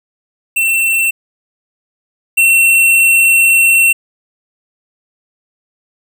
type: tone pair in turn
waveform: square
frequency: 2696 / 2712 Hz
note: E7 / E7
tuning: +38 / +49 cents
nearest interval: unison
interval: 11 cents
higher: second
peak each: -11 / -7 dBFS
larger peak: second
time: 0.56-1.11 / 2.37-3.93 s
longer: second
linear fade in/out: 10 ms
effects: 8-bit